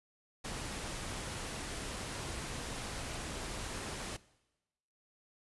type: noise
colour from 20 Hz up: pink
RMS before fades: -41 dBFS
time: 0.44-4.17 s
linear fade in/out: 10 ms
effects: noise-tail reverb RT60 1.0 s tail -20 dB re dry + resampled to 24000 Hz